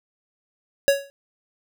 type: tone with exponential decay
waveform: square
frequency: 557 Hz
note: C#5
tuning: 8 cents sharp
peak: -11 dBFS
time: 0.88-1.1 s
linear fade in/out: 0 ms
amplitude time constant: 47 ms
effects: none